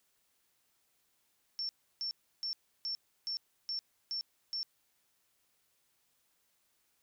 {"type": "tone bursts", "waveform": "sine", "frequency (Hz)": 5420, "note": "E8", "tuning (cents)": 47, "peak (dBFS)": -34, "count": 8, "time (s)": [1.59, 4.63], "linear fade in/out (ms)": 0, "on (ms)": 100, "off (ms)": 320, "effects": ["white hiss -75 dBFS RMS until 7.02 s"]}